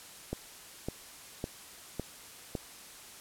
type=click train; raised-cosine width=2 ms; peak=-20 dBFS; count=5; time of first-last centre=0.33-2.552 s; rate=1.8 Hz; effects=white hiss -50 dBFS RMS until 3.2 s + low-pass 12000 Hz 12 dB/octave